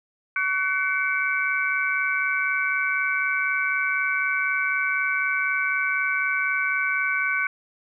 sine tone cluster, 1132 / 1508 / 2146 / 2290 Hz, C#6 / F#6 / C7 / D7, +36 / +32 / +43 / -44 cents, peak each -31 / -24 / -30 / -26 dBFS, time 0.36-7.47 s, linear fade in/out 2 ms, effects none

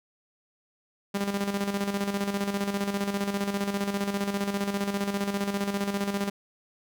sawtooth tone with tremolo, 200 Hz, G3, 35 cents sharp, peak -21 dBFS, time 1.14-6.3 s, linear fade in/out 10 ms, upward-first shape square, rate 15 Hz, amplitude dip 55%, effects none

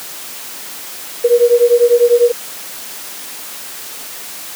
sine beating tone pair, 474.2 / 484.2 Hz, A#4 / B4, +30 / -34 cents, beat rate 10 Hz, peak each -10 dBFS, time 1.24-2.32 s, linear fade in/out 10 ms, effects white hiss -29 dBFS RMS until 4.55 s + high-pass 200 Hz 12 dB/octave

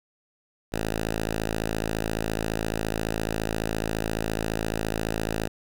5% pulse tone, 54.5 Hz, A1, 16 cents flat, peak -15 dBFS, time 0.72-5.48 s, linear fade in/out 10 ms, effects none

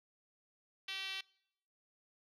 5% pulse tone with band-pass filter, 385.4 Hz, G4, 29 cents flat, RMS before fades -42 dBFS, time 0.88-1.21 s, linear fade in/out 5 ms, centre 3100 Hz, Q 1.8, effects noise-tail reverb RT60 0.7 s tail -24 dB re dry

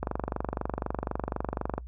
click train, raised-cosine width 1 ms, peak -15 dBFS, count 43, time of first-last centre 0.03-1.78 s, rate 24 Hz, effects noise-tail reverb RT60 0.1 s tail -24 dB re dry + added 60 Hz sine -39 dBFS peak until 1.87 s

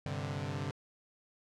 sawtooth chord, G suspended fourth, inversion none, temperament equal, 98 / 130.81 / 146.83 Hz, G2 / C3 / D3, 0 / 0 / 0 cents, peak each -36 / -36 / -35 dBFS, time 0.06-0.71 s, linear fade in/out 0 ms, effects low-pass 6000 Hz 12 dB/octave

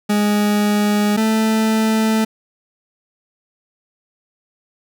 40% pulse tone pair in turn, 207.7 / 220.1 Hz, G#3 / A3, 0 / +1 cents, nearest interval minor second, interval 101 cents, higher second, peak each -13 dBFS, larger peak neither, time 0.09-1.17 / 1.17-2.25 s, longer neither, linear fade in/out 10 ms, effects none

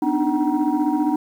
sine tone cluster, 250.4 / 294.2 / 309.3 / 756 / 947 Hz, B3 / D4 / D#4 / F#5 / A#5, +24 / +3 / -10 / +37 / +27 cents, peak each -25 / -20 / -21 / -27 / -27 dBFS, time 0.02-1.16 s, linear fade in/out 5 ms, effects tanh soft clip ceiling -10 dBFS + 8-bit

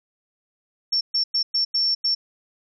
sine tone bursts at uneven times, 5440 Hz, F8, 46 cents flat, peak -18 dBFS, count 6, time 0.92-1.01 / 1.14-1.24 / 1.34-1.43 / 1.54-1.65 / 1.74-1.95 / 2.04-2.15 s, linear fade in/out 10 ms, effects none

